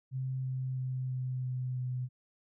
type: tone with pitch steps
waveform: sine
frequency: 130.81 / 129.91 / 129.01 / 128.12 / 127.23 / 126.35 Hz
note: C3 / C3 / C3 / C3 / C3 / B2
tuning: 0 / -12 / -24 / -36 / -48 / +40 cents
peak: -32 dBFS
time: 0.11-2.09 s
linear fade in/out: 50 ms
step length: 330 ms
effects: none